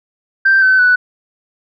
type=tone with pitch steps; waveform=sine; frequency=1568 / 1526 / 1485.1 Hz; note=G6 / G6 / F#6; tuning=0 / -47 / +6 cents; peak=-6 dBFS; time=0.45-0.96 s; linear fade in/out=10 ms; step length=170 ms; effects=tanh soft clip ceiling -3 dBFS